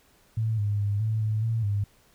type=tone with pitch steps; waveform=sine; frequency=111.2 / 103 / 101.9 / 109.8 / 108.1 / 113.5 / 101.7 Hz; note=A2 / G#2 / G#2 / A2 / A2 / A#2 / G#2; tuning=+19 / -14 / -32 / -3 / -30 / -46 / -36 cents; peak=-23 dBFS; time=0.37-1.84 s; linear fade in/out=5 ms; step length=210 ms; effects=pink hiss -61 dBFS RMS until 2.14 s